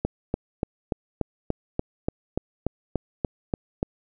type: click train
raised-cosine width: 2 ms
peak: -10 dBFS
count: 14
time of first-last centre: 0.05-3.829 s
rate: 3.44 Hz
effects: none